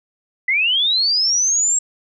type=linear sweep; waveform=sine; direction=up; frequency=1975.5 to 7630 Hz; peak=-14 dBFS; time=0.48-1.79 s; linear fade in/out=5 ms; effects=none